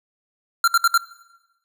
square tone bursts, 1375 Hz, F6, 27 cents flat, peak -13 dBFS, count 4, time 0.64-0.977 s, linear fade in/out 2 ms, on 37 ms, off 63 ms, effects noise-tail reverb RT60 1.0 s tail -19 dB re dry

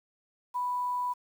sine tone with quantisation, 987.8 Hz, B5, in tune, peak -28 dBFS, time 0.54-1.14 s, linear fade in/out 20 ms, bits 9, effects none

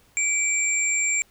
sine tone pair together, 2320 / 7366 Hz, D7 / A#8, -22 / -22 cents, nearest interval octave + minor sixth, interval 2000 cents, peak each -23 dBFS, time 0.17-1.22 s, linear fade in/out 0 ms, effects pink hiss -59 dBFS RMS until 1.3 s

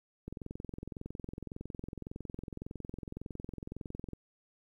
click train, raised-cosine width 3 ms, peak -28 dBFS, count 85, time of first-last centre 0.28-4.133 s, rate 21.8 Hz, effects 11-bit

